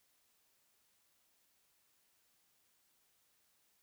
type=silence; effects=white hiss -75 dBFS RMS until 3.82 s